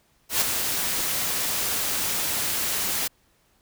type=noise with ADSR envelope; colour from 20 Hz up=white; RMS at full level=-20 dBFS; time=0.29-3.08 s; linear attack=120 ms; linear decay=16 ms; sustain=-6 dB; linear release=9 ms; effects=pink hiss -64 dBFS RMS until 3.61 s